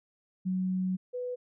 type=tone pair in turn; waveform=sine; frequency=185.7 / 495.8 Hz; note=F#3 / B4; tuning=+7 / +7 cents; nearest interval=octave + perfect fourth; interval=1700 cents; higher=second; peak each=-27 / -32 dBFS; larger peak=first; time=0.45-0.97 / 1.13-1.36 s; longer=first; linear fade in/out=20 ms; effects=none